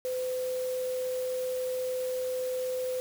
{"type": "tone in noise", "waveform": "sine", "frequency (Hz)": 509, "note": "C5", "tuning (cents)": -48, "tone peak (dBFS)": -29, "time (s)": [0.05, 3], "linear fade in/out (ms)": 0, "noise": "white", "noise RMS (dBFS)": -45, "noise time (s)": [0.05, 3], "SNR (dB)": 13, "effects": []}